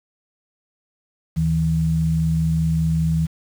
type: tone pair together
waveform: sine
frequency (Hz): 76 / 161.04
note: D#2 / E3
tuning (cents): -40 / -40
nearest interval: octave + minor second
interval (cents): 1300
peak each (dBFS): -24 / -17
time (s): 1.36-3.27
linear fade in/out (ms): 20
effects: 7-bit